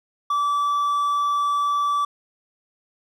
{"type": "tone", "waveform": "triangle", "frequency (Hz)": 1157, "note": "D6", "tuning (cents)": -26, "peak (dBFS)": -17, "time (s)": [0.3, 2.05], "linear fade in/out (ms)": 5, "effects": []}